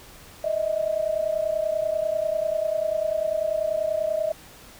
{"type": "tone pair together", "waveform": "sine", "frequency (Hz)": [615, 645.2], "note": ["D#5", "E5"], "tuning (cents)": [-20, -37], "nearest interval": "minor second", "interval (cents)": 83, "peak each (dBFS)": -25, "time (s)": [0.44, 4.32], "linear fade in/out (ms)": 5, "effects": ["pink hiss -47 dBFS RMS until 4.79 s"]}